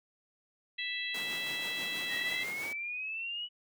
harmonic tone, 659.3 Hz, E5, in tune, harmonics 3 / 4 / 5 / 6, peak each -38 / -39 / -40 / -41 dBFS, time 0.78-2.44 s, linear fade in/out 10 ms
pink noise with tremolo, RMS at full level -42 dBFS, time 1.14-2.73 s, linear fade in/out 5 ms, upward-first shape sine, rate 6.2 Hz, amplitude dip 35%
sine exponential sweep, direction up, 1857 to 2960 Hz, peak -35 dBFS, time 2.08-3.49 s, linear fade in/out 50 ms
effects high-pass 200 Hz 12 dB/octave

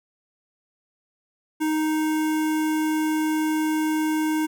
square tone with notch filter, 311.1 Hz, D#4, in tune, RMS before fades -23 dBFS, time 1.6-4.47 s, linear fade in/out 20 ms, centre 4200 Hz, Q 1.4, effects none

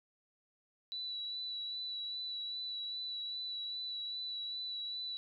sine tone with vibrato, 3947 Hz, B7, 2 cents flat, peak -38 dBFS, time 0.92-5.17 s, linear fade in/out 0 ms, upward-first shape sine, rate 2.5 Hz, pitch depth 19 cents each way, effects none

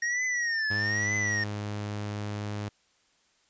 square tone with vibrato, 1864.7 Hz, A#6, in tune, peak -27 dBFS, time 0.02-1.44 s, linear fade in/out 5 ms, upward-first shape triangle, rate 1.1 Hz, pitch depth 150 cents each way
sawtooth tone, 103.83 Hz, G#2, in tune, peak -28 dBFS, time 0.7-2.69 s, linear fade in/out 10 ms
effects white hiss -67 dBFS RMS until 3.49 s + resampled to 16000 Hz

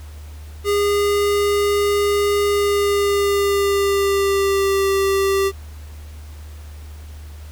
square tone with pitch glide, 408.1 to 391 Hz, G#4 to G4, -30 to -4 cents, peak -16 dBFS, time 0.64-5.52 s, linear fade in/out 50 ms, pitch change -74 cents, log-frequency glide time 2.47-4.88 s, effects added 75 Hz sine -33 dBFS peak until 7.51 s + pink hiss -47 dBFS RMS until 7.51 s

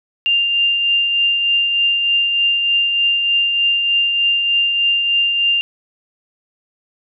sine tone with tremolo, 2794 Hz, F7, in tune, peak -11 dBFS, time 0.26-5.61 s, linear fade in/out 0 ms, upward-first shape triangle, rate 3.3 Hz, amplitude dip 40%, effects none

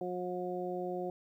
harmonic tone, 180 Hz, F#3, 47 cents flat, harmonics 1 / 2 / 3 / 4, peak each -43 / -37 / -41 / -41 dBFS, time 0.01-1.1 s, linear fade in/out 2 ms, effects 12-bit

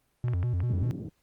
triangle tone with vibrato, 103.8 Hz, G#2, in tune, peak -23 dBFS, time 0.24-0.91 s, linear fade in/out 0 ms, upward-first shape square, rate 5.1 Hz, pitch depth 280 cents each way
clicks, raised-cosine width 0.5 ms, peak -26 dBFS, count 4, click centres 0.283 / 0.335 / 0.429 / 0.604 s
white band-pass noise, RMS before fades -37 dBFS, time 0.69-1.09 s, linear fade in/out 5 ms, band 100 to 280 Hz, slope 24 dB/octave
effects pink hiss -72 dBFS RMS until 1.22 s + Opus 32 kbps

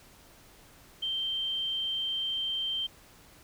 sine tone, 3136 Hz, G7, in tune, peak -29 dBFS, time 1.02-2.87 s, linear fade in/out 10 ms, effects pink hiss -56 dBFS RMS until 3.43 s

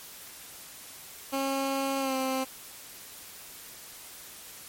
15% pulse tone with pitch glide, 271.8 to 263 Hz, C#4 to C4, -34 to +9 cents, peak -21 dBFS, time 1.32-2.45 s, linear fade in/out 20 ms, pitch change -57 cents, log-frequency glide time 1.99-2.15 s, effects white hiss -46 dBFS RMS until 4.68 s + MP3 64 kbps

